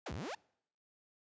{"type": "exponential two-way sweep", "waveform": "sawtooth", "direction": "down then up", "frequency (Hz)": [956, 60.7, 956], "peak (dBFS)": -36, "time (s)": [0.06, 0.35], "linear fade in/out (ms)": 5, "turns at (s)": 0.13, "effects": ["noise-tail reverb RT60 0.7 s tail -26 dB re dry", "resampled to 16000 Hz"]}